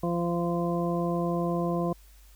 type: harmonic tone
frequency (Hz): 172.2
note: F3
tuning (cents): -24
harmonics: 1 / 2 / 3 / 4 / 6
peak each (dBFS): -28 / -31 / -33 / -34 / -36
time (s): 0.03-1.93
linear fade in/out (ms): 5
effects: added 50 Hz sine -51 dBFS peak until 2.35 s + white hiss -60 dBFS RMS until 2.35 s